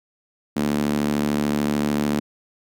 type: tone with high-pass filter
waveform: sawtooth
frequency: 73.42 Hz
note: D2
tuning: in tune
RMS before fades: -22 dBFS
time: 0.56-2.2 s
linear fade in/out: 10 ms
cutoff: 230 Hz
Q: 2.9
effects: none